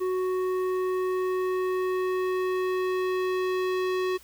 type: tone with low-pass filter sweep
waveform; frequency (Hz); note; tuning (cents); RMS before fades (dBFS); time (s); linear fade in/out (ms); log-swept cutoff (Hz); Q
square; 370; F#4; 0; -27; 0-4.18; 20; 1100 to 3900; 0.81
effects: added 60 Hz sine -59 dBFS peak until 4.23 s + white hiss -54 dBFS RMS until 4.23 s